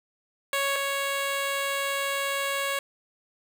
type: tone pair in turn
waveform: 10% pulse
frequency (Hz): 554.4 / 554.4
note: C#5 / C#5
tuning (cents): 0 / 0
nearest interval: unison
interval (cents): 0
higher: neither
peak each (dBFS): -16 / -18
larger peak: first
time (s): 0.53-0.76 / 0.76-2.79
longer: second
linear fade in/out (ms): 2
effects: none